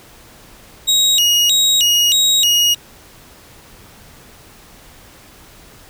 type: tone with vibrato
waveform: 30% pulse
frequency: 3307 Hz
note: G#7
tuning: 8 cents flat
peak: -8 dBFS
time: 0.87-2.75 s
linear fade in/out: 20 ms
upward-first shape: square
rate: 1.6 Hz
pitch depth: 240 cents each way
effects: pink hiss -43 dBFS RMS until 5.89 s